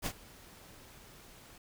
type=noise with ADSR envelope; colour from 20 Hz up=pink; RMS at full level=-34 dBFS; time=0.02-1.58 s; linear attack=41 ms; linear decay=62 ms; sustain=-21 dB; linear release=4 ms; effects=none